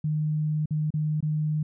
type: tone with dropouts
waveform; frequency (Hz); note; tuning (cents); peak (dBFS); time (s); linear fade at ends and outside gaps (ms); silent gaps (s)
sine; 153; D#3; -29; -23; 0.04-1.63; 5; 0.658-0.707 / 0.905-0.939 / 1.206-1.226
effects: none